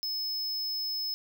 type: tone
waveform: square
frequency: 5200 Hz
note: E8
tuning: 24 cents flat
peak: -31 dBFS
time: 0.03-1.14 s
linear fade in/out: 0 ms
effects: none